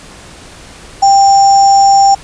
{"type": "tone with sample-and-hold", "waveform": "sine", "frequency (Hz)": 790, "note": "G5", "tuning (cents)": 13, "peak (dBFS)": -3, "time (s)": [1.02, 2.15], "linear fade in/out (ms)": 10, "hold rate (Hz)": 6300, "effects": ["pink hiss -34 dBFS RMS until 2.23 s", "resampled to 22050 Hz"]}